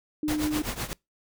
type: tone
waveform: sine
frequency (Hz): 303.2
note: D#4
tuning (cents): -45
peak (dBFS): -25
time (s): 0.23-0.62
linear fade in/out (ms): 2
type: noise with tremolo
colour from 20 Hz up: pink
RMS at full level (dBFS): -29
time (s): 0.28-0.93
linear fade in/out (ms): 0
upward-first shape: triangle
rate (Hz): 7.9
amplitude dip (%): 90
effects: noise-tail reverb RT60 0.2 s tail -25 dB re dry